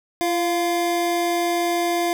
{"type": "tone pair together", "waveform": "square", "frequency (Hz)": [342.1, 698.5], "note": ["F4", "F5"], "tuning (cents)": [-36, 0], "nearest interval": "octave", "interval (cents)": 1236, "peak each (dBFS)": -23, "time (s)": [0.21, 2.13], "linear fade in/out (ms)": 0, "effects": []}